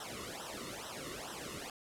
pink noise with flanger, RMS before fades -44 dBFS, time 0-1.7 s, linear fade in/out 2 ms, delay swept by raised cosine 0.43 to 1.28 ms, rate 2.3 Hz, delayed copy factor -0.95, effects low-pass 11000 Hz 12 dB/octave

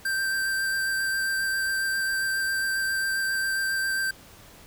square tone with vibrato, 1568 Hz, G6, in tune, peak -25 dBFS, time 0.05-4.11 s, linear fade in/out 5 ms, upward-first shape sine, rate 7.4 Hz, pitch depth 12 cents each way, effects pink hiss -50 dBFS RMS until 4.66 s

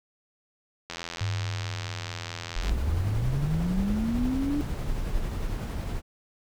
click train, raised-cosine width 0.2 ms, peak -17 dBFS, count 153, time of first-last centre 0.9-2.695 s, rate 84.7 Hz
sine tone with exponential decay, 101 Hz, G#2, 48 cents flat, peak -25 dBFS, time 1.21-4.34 s, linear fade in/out 0 ms, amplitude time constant 680 ms
sine linear sweep, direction up, 34.93 to 296.1 Hz, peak -25 dBFS, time 2.56-4.61 s, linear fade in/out 0 ms
brown noise with tremolo, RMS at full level -29 dBFS, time 2.6-6.02 s, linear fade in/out 50 ms, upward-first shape sine, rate 11 Hz, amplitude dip 25%
effects none

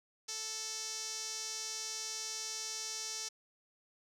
sawtooth tone with band-pass filter, 440 Hz, A4, in tune, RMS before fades -41 dBFS, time 0.28-3.29 s, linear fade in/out 10 ms, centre 5800 Hz, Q 3.8, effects none

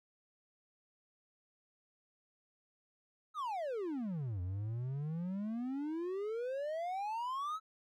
triangle exponential two-way sweep, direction down then up, 1318.5 to 87.31 to 1318.5 Hz, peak -34 dBFS, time 3.34-7.6 s, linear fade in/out 50 ms, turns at 4.41 s, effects none

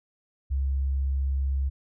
sine tone, 67.8 Hz, C#2, 38 cents flat, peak -23 dBFS, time 0.5-1.7 s, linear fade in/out 20 ms, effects none

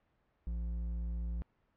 sine tone with hard clipping, 57.5 Hz, A#1, 23 cents flat, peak -36 dBFS, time 0.47-1.42 s, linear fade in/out 0 ms, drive 6 dB, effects pink hiss -75 dBFS RMS until 1.76 s + low-pass 2000 Hz 12 dB/octave

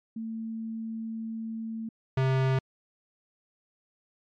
sine / square tone pair in turn, 224.1 / 132.15 Hz, A3 / C3, +32 / +18 cents, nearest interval major sixth, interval 914 cents, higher first, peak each -32 / -23 dBFS, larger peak second, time 0.16-1.89 / 2.17-2.59 s, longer first, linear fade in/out 5 ms, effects low-pass 3000 Hz 12 dB/octave + MP3 96 kbps

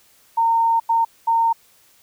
sine tone bursts at uneven times, 916 Hz, A#5, 31 cents flat, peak -14 dBFS, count 3, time 0.37-0.8 / 0.89-1.05 / 1.27-1.53 s, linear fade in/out 10 ms, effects white hiss -55 dBFS RMS until 2.02 s

